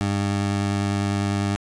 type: tone with vibrato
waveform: 20% pulse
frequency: 100 Hz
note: G2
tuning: 35 cents sharp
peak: -16 dBFS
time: 0.01-1.56 s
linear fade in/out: 0 ms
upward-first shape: sine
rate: 10 Hz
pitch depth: 11 cents each way
effects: resampled to 22050 Hz